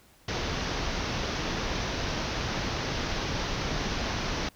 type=low-pass noise; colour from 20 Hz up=pink; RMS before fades=-31 dBFS; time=0.28-4.49 s; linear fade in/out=5 ms; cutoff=6200 Hz; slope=96 dB/octave; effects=pink hiss -59 dBFS RMS until 4.55 s